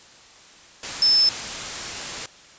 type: tone in noise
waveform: sine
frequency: 5260 Hz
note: E8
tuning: 5 cents flat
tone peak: -14 dBFS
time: 1.02-1.29 s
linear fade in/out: 2 ms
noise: white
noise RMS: -30 dBFS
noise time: 0.83-2.26 s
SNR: +13 dB
effects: white hiss -48 dBFS RMS until 2.58 s + resampled to 16000 Hz